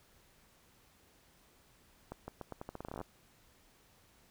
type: accelerating click train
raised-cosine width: 1 ms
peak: -28 dBFS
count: 17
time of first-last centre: 2.12-3.013 s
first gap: 160 ms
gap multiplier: 0.83
effects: pink hiss -66 dBFS RMS until 4.3 s